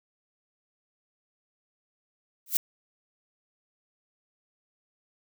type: noise with exponential growth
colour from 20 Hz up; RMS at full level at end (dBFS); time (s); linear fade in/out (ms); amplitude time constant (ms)
violet; -18; 2.46-2.57; 2; 22
effects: none